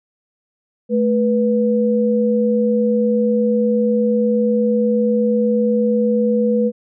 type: tone pair together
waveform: sine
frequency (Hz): 217.5 / 489.2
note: A3 / B4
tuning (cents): -20 / -16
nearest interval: octave + major second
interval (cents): 1404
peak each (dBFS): -16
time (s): 0.89-6.72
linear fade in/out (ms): 50
effects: none